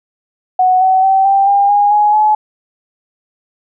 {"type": "tone with pitch steps", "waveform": "sine", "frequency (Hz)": [740, 755.1, 770.5, 786.3, 802.3, 818.7, 835.4, 852.5], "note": ["F#5", "F#5", "G5", "G5", "G5", "G#5", "G#5", "G#5"], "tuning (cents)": [0, 35, -30, 5, 40, -25, 10, 45], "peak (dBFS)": -7, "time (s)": [0.59, 2.35], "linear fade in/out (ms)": 5, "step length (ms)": 220, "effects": []}